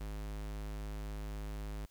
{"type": "tone", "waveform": "square", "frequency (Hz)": 51.91, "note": "G#1", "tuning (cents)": 0, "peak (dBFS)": -40, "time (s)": [0, 1.86], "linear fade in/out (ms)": 10, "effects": ["white hiss -70 dBFS RMS until 1.9 s"]}